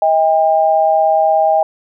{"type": "tone pair together", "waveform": "sine", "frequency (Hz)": [636.7, 800], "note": ["D#5", "G5"], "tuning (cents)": [40, 35], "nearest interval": "major third", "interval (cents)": 395, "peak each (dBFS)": -12, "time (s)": [0.02, 1.63], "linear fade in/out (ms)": 2, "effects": []}